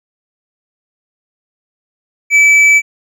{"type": "tone with hard clipping", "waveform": "sine", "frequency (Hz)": 2304, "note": "D7", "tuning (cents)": -34, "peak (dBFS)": -6, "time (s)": [2.3, 2.82], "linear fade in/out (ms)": 50, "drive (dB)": 5, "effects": []}